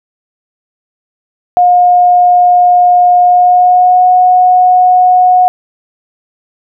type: tone with pitch glide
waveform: sine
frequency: 715 to 730 Hz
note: F5 to F#5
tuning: +41 to -24 cents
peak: -3 dBFS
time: 1.57-5.48 s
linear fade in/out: 0 ms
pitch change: +35 cents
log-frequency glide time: 3.22-4.06 s
effects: none